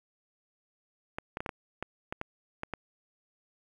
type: clicks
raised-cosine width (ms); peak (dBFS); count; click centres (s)
0.5; -19; 10; 1.185 / 1.371 / 1.405 / 1.462 / 1.492 / 1.826 / 2.125 / 2.214 / 2.634 / 2.737
effects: 9-bit